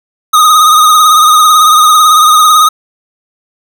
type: tone with vibrato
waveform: square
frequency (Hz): 1244.5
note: D#6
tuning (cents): 0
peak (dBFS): -3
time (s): 0.33-2.69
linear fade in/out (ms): 10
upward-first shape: triangle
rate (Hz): 18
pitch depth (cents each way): 56
effects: none